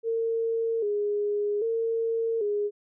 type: tone with vibrato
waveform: sine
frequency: 433.8 Hz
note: A4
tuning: 25 cents flat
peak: -24 dBFS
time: 0.03-2.71 s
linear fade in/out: 50 ms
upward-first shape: square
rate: 0.63 Hz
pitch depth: 85 cents each way
effects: none